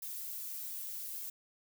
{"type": "noise with flanger", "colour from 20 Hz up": "violet", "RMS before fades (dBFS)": -42, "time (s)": [0.02, 1.3], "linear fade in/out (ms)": 5, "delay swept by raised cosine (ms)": [2, 6.8], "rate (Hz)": 0.85, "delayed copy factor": -0.7, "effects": []}